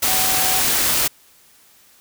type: tone in noise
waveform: sine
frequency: 752 Hz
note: F#5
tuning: 28 cents sharp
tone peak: -26 dBFS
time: 0.07-0.61 s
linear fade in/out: 10 ms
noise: white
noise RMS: -18 dBFS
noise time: 0.02-1.08 s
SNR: -11 dB
effects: white hiss -52 dBFS RMS until 2 s